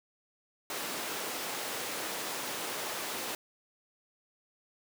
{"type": "high-pass noise", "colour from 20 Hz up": "pink", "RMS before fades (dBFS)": -37, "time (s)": [0.7, 3.35], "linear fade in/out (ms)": 2, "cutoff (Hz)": 360, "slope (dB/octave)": 12, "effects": []}